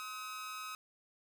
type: tone with amplitude modulation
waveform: sawtooth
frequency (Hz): 1272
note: D#6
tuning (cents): +38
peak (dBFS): -35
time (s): 0-0.75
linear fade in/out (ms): 0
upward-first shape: sine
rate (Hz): 228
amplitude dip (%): 65
effects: none